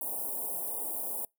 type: band-stop noise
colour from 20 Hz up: white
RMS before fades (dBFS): -35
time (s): 0.01-1.25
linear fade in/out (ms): 2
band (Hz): 930 to 9200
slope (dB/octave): 48
effects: noise-tail reverb RT60 0.2 s tail -26 dB re dry + high-pass 300 Hz 12 dB/octave